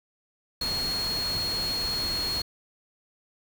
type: tone in noise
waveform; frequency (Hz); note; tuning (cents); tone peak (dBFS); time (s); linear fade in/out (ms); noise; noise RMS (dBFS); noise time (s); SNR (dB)
sine; 4300; C8; +47; -27; 0.61-2.42; 5; pink; -35; 0.61-2.42; +5
effects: none